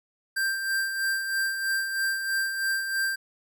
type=tone with tremolo; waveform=square; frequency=1578 Hz; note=G6; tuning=11 cents sharp; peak=-24 dBFS; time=0.36-3.16 s; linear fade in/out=10 ms; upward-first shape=sine; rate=3.1 Hz; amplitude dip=50%; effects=11-bit